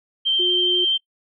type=tone with vibrato; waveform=sine; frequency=3136 Hz; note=G7; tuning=in tune; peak=-16 dBFS; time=0.25-0.98 s; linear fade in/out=20 ms; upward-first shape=sine; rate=12 Hz; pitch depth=12 cents each way
type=tone; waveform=sine; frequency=360 Hz; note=F#4; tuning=47 cents flat; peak=-24 dBFS; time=0.39-0.85 s; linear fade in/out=10 ms
effects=noise-tail reverb RT60 0.1 s tail -23 dB re dry